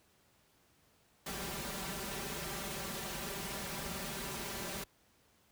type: noise with comb filter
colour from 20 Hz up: pink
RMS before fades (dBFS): -40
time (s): 1.26-4.84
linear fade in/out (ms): 5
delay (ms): 5.1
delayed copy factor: +0.8
effects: pink hiss -69 dBFS RMS until 5.51 s + high-pass 60 Hz 12 dB/octave